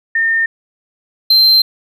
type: tone pair in turn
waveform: sine / triangle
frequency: 1817 / 4126 Hz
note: A#6 / C8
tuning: -45 / -25 cents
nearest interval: octave + major second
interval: 1420 cents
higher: second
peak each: -11 / -5 dBFS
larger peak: second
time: 0.15-0.46 / 1.3-1.62 s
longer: second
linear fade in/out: 5 ms
effects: none